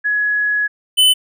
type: tone pair in turn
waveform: sine / square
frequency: 1682 / 3020 Hz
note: G#6 / F#7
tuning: +22 / +35 cents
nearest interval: minor seventh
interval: 1013 cents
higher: second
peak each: -14 / -9 dBFS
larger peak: second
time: 0.04-0.68 / 0.97-1.14 s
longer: first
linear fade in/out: 20 ms
effects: none